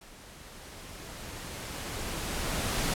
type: noise with level ramp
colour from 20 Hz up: pink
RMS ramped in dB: -51 to -29 dBFS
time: 0.01-2.94 s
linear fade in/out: 5 ms
effects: low-pass 12000 Hz 12 dB/octave